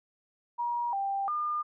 sine tone with pitch steps, 954 / 789 / 1208 Hz, A#5 / G5 / D6, +40 / +11 / +48 cents, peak -28 dBFS, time 0.58-1.63 s, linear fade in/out 20 ms, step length 350 ms, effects none

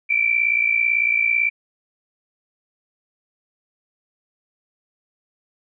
sine tone pair together, 2300 / 2358 Hz, D7 / D7, -37 / +6 cents, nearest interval unison, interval 43 cents, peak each -20 / -18 dBFS, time 0.09-1.5 s, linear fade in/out 20 ms, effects none

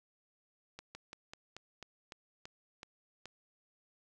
slowing click train, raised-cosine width 0.2 ms, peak -29 dBFS, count 10, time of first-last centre 0.79-3.257 s, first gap 160 ms, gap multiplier 1.13, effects none

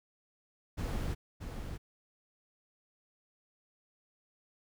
brown noise with echo, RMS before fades -35 dBFS, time 0.77-1.15 s, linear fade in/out 20 ms, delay 630 ms, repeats 1, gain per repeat -6 dB, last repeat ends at 1.78 s, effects none

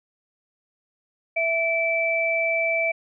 sine tone pair together, 659.3 / 2320 Hz, E5 / D7, 0 / -22 cents, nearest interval octave + minor seventh, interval 2178 cents, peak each -24 / -22 dBFS, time 1.36-2.92 s, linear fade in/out 10 ms, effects none

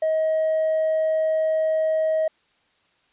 triangle tone with tanh clipping, 633 Hz, D#5, 30 cents sharp, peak -19 dBFS, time 0.02-2.28 s, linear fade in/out 5 ms, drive 6 dB, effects white hiss -64 dBFS RMS until 3.12 s + resampled to 8000 Hz

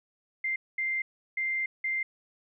sine tone bursts at uneven times, 2093 Hz, C7, in tune, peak -27 dBFS, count 4, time 0.44-0.56 / 0.78-1.02 / 1.37-1.66 / 1.84-2.03 s, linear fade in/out 5 ms, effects none

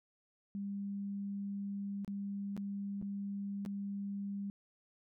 sine tone with dropouts, 200 Hz, G3, 35 cents sharp, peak -37 dBFS, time 0.55-4.5 s, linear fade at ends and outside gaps 0 ms, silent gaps 2.047-2.078 / 2.566-2.576 / 3.015-3.025 / 3.651-3.661 s, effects none

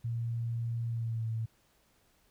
sine tone with pitch glide, 116.54 to 112.57 Hz, A#2 to A2, 0 to +40 cents, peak -31 dBFS, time 0.04-1.46 s, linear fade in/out 10 ms, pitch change -60 cents, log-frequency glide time 0.87-1.26 s, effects pink hiss -69 dBFS RMS until 2.3 s

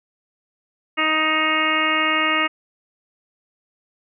harmonic tone with a mistuned harmonic, 312.5 Hz, D#4, 8 cents sharp, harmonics 1 / 2 / 3 / 4 / 5 / 6 / 7 / 8 / 9, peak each -27 / -29 / -31 / -22 / -34 / -24 / -23 / -29 / -25 dBFS, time 0.97-2.48 s, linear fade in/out 20 ms, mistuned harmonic 8, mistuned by +17 cents, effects none

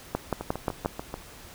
two click trains, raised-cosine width 1 ms, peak -11 / -18 dBFS, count 5 / 6, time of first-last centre 0.15-0.859 / 0.41-1.141 s, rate 5.64 / 6.84 Hz, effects pink hiss -47 dBFS RMS until 1.54 s

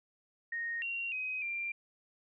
sine tone with pitch steps, 1859 / 2754 / 2520 / 2376 Hz, A#6 / F7 / D#7 / D7, -5 / -25 / +21 / +20 cents, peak -34 dBFS, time 0.52-1.72 s, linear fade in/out 5 ms, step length 300 ms, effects none

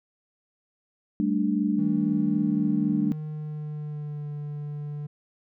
sine chord, G suspended second, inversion none, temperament equal, 196 / 220 / 293.7 Hz, G3 / A3 / D4, 0 / 0 / 0 cents, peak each -26 dBFS, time 1.2-3.12 s, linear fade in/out 0 ms
triangle tone with pitch glide, 159.7 to 147.29 Hz, D#3 to D3, +45 to +5 cents, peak -29 dBFS, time 1.78-5.07 s, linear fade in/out 10 ms, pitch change -140 cents, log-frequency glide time 2.18-4.29 s
effects none

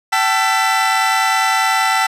40% pulse tone cluster, 769 / 879 / 1341 / 1990 Hz, G5 / A5 / E6 / B6, -33 / -2 / +29 / +13 cents, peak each -18 dBFS, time 0.12-2.07 s, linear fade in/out 10 ms, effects low-pass 10000 Hz 12 dB/octave

